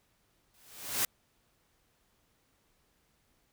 white noise with exponential growth, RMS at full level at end -27 dBFS, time 0.54-1.05 s, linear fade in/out 2 ms, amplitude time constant 110 ms, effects pink hiss -72 dBFS RMS until 3.52 s

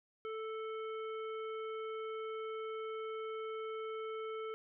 harmonic tone, 440 Hz, A4, in tune, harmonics 1 / 3 / 5 / 7, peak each -40 / -46 / -54 / -58 dBFS, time 0.25-4.54 s, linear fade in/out 0 ms, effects none

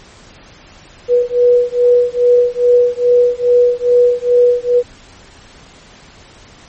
sine beating tone pair, 486.7 / 489.1 Hz, B4 / B4, -25 / -17 cents, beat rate 2.4 Hz, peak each -11 dBFS, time 1.08-4.83 s, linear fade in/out 50 ms, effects pink hiss -41 dBFS RMS until 6.68 s + MP3 32 kbps

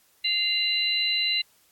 sine tone cluster, 2081 / 2795 / 4011 Hz, C7 / F7 / B7, -10 / +1 / +26 cents, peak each -31 / -27 / -24 dBFS, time 0.24-1.42 s, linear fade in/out 10 ms, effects white hiss -62 dBFS RMS until 1.71 s + AAC 64 kbps

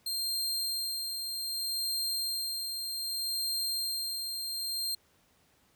sawtooth tone with tremolo, 4186 Hz, C8, in tune, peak -27 dBFS, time 0.06-4.95 s, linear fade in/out 5 ms, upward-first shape sine, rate 0.64 Hz, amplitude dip 40%, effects pink hiss -67 dBFS RMS until 5.75 s + high-pass 60 Hz 12 dB/octave

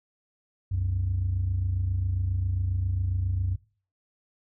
sine tone pair together, 66.11 / 93.5 Hz, C2 / F#2, +19 / +19 cents, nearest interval tritone, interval 600 cents, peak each -30 / -24 dBFS, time 0.71-3.56 s, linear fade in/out 10 ms, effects noise-tail reverb RT60 0.4 s tail -20 dB re dry + tanh soft clip ceiling -19 dBFS

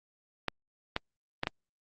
clicks, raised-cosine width 0.3 ms, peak -13 dBFS, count 4, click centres 0.483 / 0.964 / 1.434 / 1.471 s, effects Opus 48 kbps

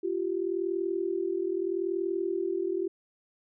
sine tone pair together, 345.1 / 385.9 Hz, F4 / G4, -21 / -27 cents, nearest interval major second, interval 194 cents, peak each -30 / -30 dBFS, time 0.03-2.88 s, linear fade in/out 10 ms, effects none

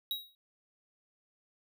square tone with exponential decay, 3824 Hz, A#7, 43 cents sharp, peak -30 dBFS, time 0.11-0.35 s, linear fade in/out 1 ms, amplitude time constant 52 ms, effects none

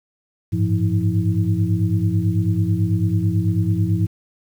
sine tone cluster, 99 / 108.1 / 172.8 / 321.5 Hz, G2 / A2 / F3 / E4, +18 / -30 / -18 / -43 cents, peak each -20 / -20 / -22 / -27 dBFS, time 0.52-4.07 s, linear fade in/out 20 ms, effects 8-bit

